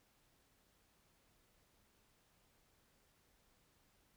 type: silence
effects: pink hiss -74 dBFS RMS until 4.16 s